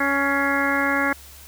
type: harmonic tone with a mistuned harmonic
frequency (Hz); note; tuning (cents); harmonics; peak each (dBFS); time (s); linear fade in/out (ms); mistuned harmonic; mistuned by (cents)
279.1; C#4; +12; 1 / 2 / 3 / 4 / 5 / 6 / 7 / 8; -25 / -28 / -29 / -28 / -26 / -24 / -30 / -29; 0-1.13; 5; 8; -77
effects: added 70 Hz sine -46 dBFS peak until 1.47 s + white hiss -45 dBFS RMS until 1.47 s